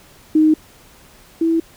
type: tone pair in turn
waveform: sine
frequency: 311.1 / 328.5 Hz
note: D#4 / E4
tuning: 0 / -6 cents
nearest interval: minor second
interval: 94 cents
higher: second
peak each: -9 / -13 dBFS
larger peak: first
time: 0.35-0.54 / 1.41-1.6 s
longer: neither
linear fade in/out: 5 ms
effects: pink hiss -47 dBFS RMS until 1.76 s